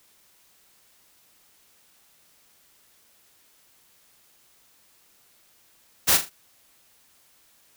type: noise with echo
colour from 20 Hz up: white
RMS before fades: -18 dBFS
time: 6.07-6.18 s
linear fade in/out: 20 ms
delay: 40 ms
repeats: 3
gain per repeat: -9 dB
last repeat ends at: 6.3 s
effects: white hiss -60 dBFS RMS until 7.76 s